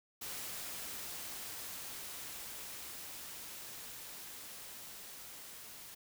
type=noise with level ramp; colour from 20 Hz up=white; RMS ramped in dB=-43 to -51 dBFS; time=0.21-5.95 s; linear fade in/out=10 ms; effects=none